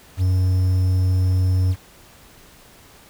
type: tone with quantisation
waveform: triangle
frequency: 92.5 Hz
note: F#2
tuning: in tune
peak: -13 dBFS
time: 0.17-1.76 s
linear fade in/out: 50 ms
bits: 7
effects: pink hiss -48 dBFS RMS until 3.09 s